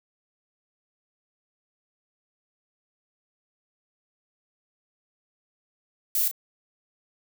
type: noise with echo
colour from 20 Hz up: violet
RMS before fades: -24 dBFS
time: 6.15-6.28 s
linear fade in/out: 2 ms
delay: 33 ms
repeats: 1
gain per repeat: -9 dB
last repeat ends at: 6.313 s
effects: none